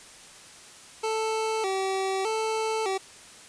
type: tone with vibrato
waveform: 25% pulse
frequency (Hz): 411.3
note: G#4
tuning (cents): -17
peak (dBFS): -22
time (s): 1.03-2.98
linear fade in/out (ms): 10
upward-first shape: square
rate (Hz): 0.82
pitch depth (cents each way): 120
effects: white hiss -48 dBFS RMS until 3.48 s + resampled to 22050 Hz